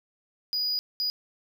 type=tone bursts at uneven times; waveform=triangle; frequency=4921 Hz; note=D#8; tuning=20 cents flat; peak=-24 dBFS; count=2; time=0.53-0.79 / 1-1.1 s; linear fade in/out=0 ms; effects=none